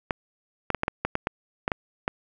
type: clicks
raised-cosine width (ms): 0.5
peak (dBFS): -9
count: 11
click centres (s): 0.108 / 0.703 / 0.747 / 0.834 / 0.881 / 1.05 / 1.154 / 1.271 / 1.679 / 1.718 / 2.079
effects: none